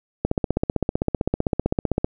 click train, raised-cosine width 2 ms, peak -6 dBFS, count 29, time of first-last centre 0.25-2.045 s, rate 15.6 Hz, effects none

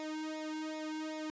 sawtooth tone with flanger, 311.1 Hz, D#4, in tune, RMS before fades -40 dBFS, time 0-1.3 s, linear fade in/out 0 ms, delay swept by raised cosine 0.66 to 1.66 ms, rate 2.6 Hz, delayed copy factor -0.95, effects resampled to 16000 Hz

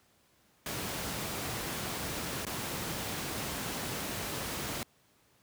pink noise with dropouts, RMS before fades -36 dBFS, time 0.66-4.83 s, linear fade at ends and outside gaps 1 ms, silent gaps 2.451-2.467 s, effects pink hiss -67 dBFS RMS until 5.42 s + high-pass 80 Hz 12 dB/octave

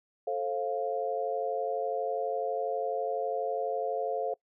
sine chord, F major, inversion first, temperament equal with one note detuned, 440 / 532.1 / 698.5 Hz, A4 / C5 / F5, 0 / +29 / 0 cents, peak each -33 dBFS, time 0.27-4.34 s, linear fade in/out 5 ms, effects noise-tail reverb RT60 0.1 s tail -23 dB re dry

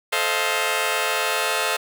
10% pulse chord, F dominant seventh, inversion first, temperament just, 436.5 / 523.8 / 628.6 / 698.5 Hz, A4 / C5 / Eb5 / F5, -14 / +2 / +18 / 0 cents, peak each -18 dBFS, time 0.12-1.77 s, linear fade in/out 10 ms, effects none

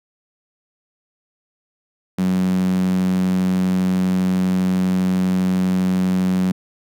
sawtooth tone with high-pass filter, 92.5 Hz, F#2, in tune, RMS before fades -18 dBFS, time 2.18-6.52 s, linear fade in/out 5 ms, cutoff 190 Hz, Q 6.3, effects none

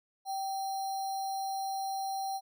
sine tone with sample-and-hold, 776 Hz, G5, 18 cents flat, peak -32 dBFS, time 0.25-2.41 s, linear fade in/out 50 ms, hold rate 4900 Hz, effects none

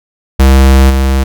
square tone with level steps, 66.7 Hz, C2, 34 cents sharp, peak -3 / -8 dBFS, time 0.39-1.24 s, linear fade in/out 10 ms, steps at 0.89 s, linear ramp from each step 20 ms, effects none

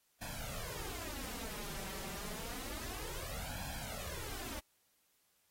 pink noise with flanger, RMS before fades -44 dBFS, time 0.21-4.6 s, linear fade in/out 10 ms, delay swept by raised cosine 1.2 to 5.2 ms, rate 0.29 Hz, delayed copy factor +0.8, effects white hiss -75 dBFS RMS until 5.5 s + AAC 48 kbps

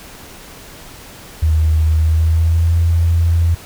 sine tone with pitch glide, 78.8 to 83.97 Hz, D#2 to E2, +23 to +33 cents, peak -10 dBFS, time 1.42-3.55 s, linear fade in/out 10 ms, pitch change +110 cents, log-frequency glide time 1.96-2.75 s, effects pink hiss -37 dBFS RMS until 3.65 s

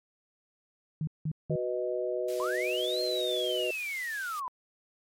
sine tone bursts, 155.56 Hz, D#3, in tune, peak -28 dBFS, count 3, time 1.01-1.559 s, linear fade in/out 2 ms, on 63 ms, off 180 ms
sine chord, B major, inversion second, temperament equal, 370 / 493.9 / 622.3 Hz, F#4 / B4 / D#5, 0 / 0 / 0 cents, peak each -33 dBFS, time 1.5-3.71 s, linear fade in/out 5 ms
pink high-pass noise, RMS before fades -47 dBFS, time 2.28-4.4 s, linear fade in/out 5 ms, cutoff 2700 Hz, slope 12 dB/octave
sine linear two-way sweep, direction up then down, 969 to 4231 to 969 Hz, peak -32 dBFS, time 2.4-4.48 s, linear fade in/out 0 ms, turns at 3.01 s
effects MP3 64 kbps

